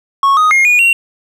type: tone with pitch steps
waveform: triangle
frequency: 1102 / 1248 / 2136 / 2448 / 2746 Hz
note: C#6 / D#6 / C7 / D#7 / F7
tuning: -11 / +5 / +35 / -29 / -30 cents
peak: -5 dBFS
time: 0.23-0.93 s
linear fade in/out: 2 ms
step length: 140 ms
effects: none